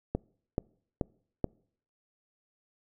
click train, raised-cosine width 2 ms, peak -15 dBFS, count 4, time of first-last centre 0.15-1.443 s, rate 2.32 Hz, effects noise-tail reverb RT60 0.6 s tail -26 dB re dry

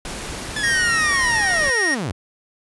pink noise, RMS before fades -30 dBFS, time 0.05-1.7 s, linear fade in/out 2 ms
sawtooth linear sweep, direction down, 1749 to 72 Hz, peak -19 dBFS, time 0.56-2.12 s, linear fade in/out 5 ms
square tone, 1864.7 Hz, A#6, in tune, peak -18 dBFS, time 0.63-1.95 s, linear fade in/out 10 ms
effects resampled to 24000 Hz

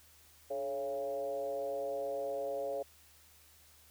sine tone with frequency modulation, 554.4 Hz, C#5, in tune, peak -34 dBFS, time 0.5-2.83 s, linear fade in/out 10 ms, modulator 129 Hz, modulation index 0.97, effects added 77 Hz sine -67 dBFS peak until 3.9 s + white hiss -62 dBFS RMS until 3.9 s

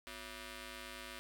5% pulse ring-modulated tone, 305.4 Hz, D#4, 32 cents flat, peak -32 dBFS, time 0.07-1.19 s, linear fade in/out 0 ms, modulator 862 Hz, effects none

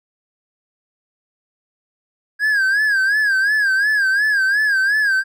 triangle tone with vibrato, 1632 Hz, G#6, 31 cents flat, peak -12 dBFS, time 2.39-5.24 s, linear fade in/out 50 ms, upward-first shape sine, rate 2.8 Hz, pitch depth 110 cents each way, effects none

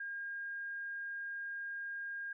sine tone, 1616 Hz, G#6, 48 cents flat, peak -39 dBFS, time 0-2.33 s, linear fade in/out 5 ms, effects none

